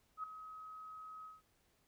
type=tone with ADSR envelope; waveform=sine; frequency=1271 Hz; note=D#6; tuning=36 cents sharp; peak=-37 dBFS; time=0.17-1.42 s; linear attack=66 ms; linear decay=3 ms; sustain=-11 dB; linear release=170 ms; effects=pink hiss -75 dBFS RMS until 1.87 s